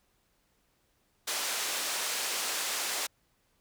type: band-pass noise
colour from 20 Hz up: white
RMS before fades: -33 dBFS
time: 1.27-3.07 s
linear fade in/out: 10 ms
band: 420 to 8300 Hz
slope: 12 dB/octave
effects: pink hiss -72 dBFS RMS until 3.6 s